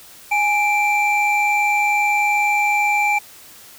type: tone pair together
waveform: triangle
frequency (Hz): 830.5 / 2349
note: G#5 / D7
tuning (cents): 0 / 0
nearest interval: octave + tritone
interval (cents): 1800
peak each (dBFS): -16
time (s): 0.31-3.19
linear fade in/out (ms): 10
effects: white hiss -43 dBFS RMS until 3.78 s